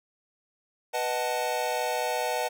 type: chord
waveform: square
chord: B dominant seventh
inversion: none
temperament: equal with one note detuned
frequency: 493.9 / 622.3 / 746 / 880 Hz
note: B4 / D#5 / F#5 / A5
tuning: 0 / 0 / +14 / 0 cents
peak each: -33 dBFS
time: 0.93-2.49 s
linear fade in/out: 20 ms
effects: none